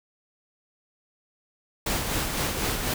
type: noise with tremolo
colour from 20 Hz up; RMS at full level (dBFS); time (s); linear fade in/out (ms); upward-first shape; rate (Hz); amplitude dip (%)
pink; -26; 1.86-2.94; 5; sine; 4; 40
effects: none